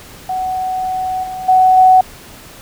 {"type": "tone with level steps", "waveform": "sine", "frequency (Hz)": 746, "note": "F#5", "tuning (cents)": 14, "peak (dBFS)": [-16, -22, -6, -4], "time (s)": [0.29, 2.01], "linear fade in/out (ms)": 5, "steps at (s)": [1.23, 1.48, 1.77], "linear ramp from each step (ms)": 10, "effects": ["pink hiss -37 dBFS RMS until 2.61 s"]}